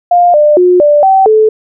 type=tone with pitch steps; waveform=sine; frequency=704 / 597 / 359.8 / 589 / 769 / 434.3 Hz; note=F5 / D5 / F#4 / D5 / G5 / A4; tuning=+14 / +28 / -48 / +5 / -33 / -23 cents; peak=-3 dBFS; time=0.11-1.49 s; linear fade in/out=5 ms; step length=230 ms; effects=none